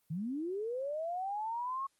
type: linear sweep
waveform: sine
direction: up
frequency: 146.2 to 1105 Hz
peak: -34 dBFS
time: 0.1-1.87 s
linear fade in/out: 10 ms
effects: white hiss -75 dBFS RMS until 1.99 s + Opus 24 kbps